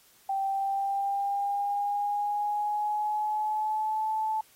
sine tone with pitch glide, 781 to 871.6 Hz, G5 to A5, -7 to -17 cents, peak -26 dBFS, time 0.29-4.41 s, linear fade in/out 5 ms, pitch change +190 cents, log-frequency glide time 0.46-4.12 s, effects white hiss -60 dBFS RMS until 4.55 s + AAC 48 kbps

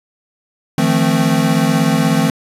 square chord, F dominant seventh, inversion third, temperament equal with one note detuned, 155.56 / 171.91 / 220 / 261.6 Hz, Eb3 / F3 / A3 / C4, 0 / -27 / 0 / 0 cents, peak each -18 dBFS, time 0.78-2.3 s, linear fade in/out 2 ms, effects resampled to 32000 Hz + 8-bit

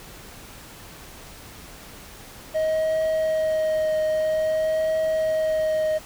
triangle tone with vibrato, 629 Hz, D#5, 19 cents sharp, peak -18 dBFS, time 2.54-5.99 s, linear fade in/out 20 ms, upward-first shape triangle, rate 0.51 Hz, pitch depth 17 cents each way, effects pink hiss -43 dBFS RMS until 6.05 s

